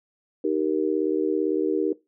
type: chord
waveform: sine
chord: Eb major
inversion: none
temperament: just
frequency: 311.1 / 388.9 / 466.7 Hz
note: Eb4 / G4 / Bb4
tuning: 0 / -14 / +2 cents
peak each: -25 / -25 / -26 dBFS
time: 0.44-1.93 s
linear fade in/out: 5 ms
effects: noise-tail reverb RT60 0.2 s tail -18 dB re dry